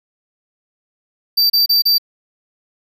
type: tone bursts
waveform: square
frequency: 4657 Hz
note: D8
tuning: 15 cents flat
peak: -11 dBFS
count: 4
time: 1.37-1.983 s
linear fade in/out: 10 ms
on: 130 ms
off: 31 ms
effects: none